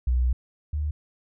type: tone pair in turn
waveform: sine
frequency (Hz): 62 / 74.79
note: B1 / D2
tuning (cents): +7 / +32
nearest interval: minor third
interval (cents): 325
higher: second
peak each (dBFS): -19 / -24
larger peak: first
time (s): 0.07-0.33 / 0.73-0.91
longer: first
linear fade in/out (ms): 5
effects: none